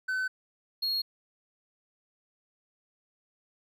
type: tone pair in turn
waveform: triangle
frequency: 1518 / 4294 Hz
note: F#6 / C8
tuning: +44 / +44 cents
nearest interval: octave + tritone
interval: 1800 cents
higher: second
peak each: -26 dBFS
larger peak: neither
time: 0.08-0.28 / 0.82-1.02 s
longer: neither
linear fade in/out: 10 ms
effects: none